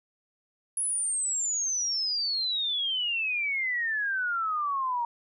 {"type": "exponential sweep", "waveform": "sine", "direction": "down", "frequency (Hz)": [10548, 932.3], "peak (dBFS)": -26, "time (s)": [0.77, 5.05], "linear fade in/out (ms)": 2, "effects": []}